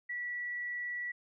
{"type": "tone", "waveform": "sine", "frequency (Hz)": 1947, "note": "B6", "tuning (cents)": -25, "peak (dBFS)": -35, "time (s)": [0.09, 1.12], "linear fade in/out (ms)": 10, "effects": []}